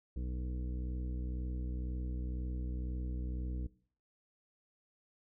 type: harmonic tone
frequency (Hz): 62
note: B1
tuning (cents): +7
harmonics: 1 / 2 / 3 / 4 / 5 / 7 / 8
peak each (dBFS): -36 / -47 / -47 / -53 / -50 / -58 / -60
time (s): 0.16-3.67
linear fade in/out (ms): 5
effects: noise-tail reverb RT60 0.5 s tail -20 dB re dry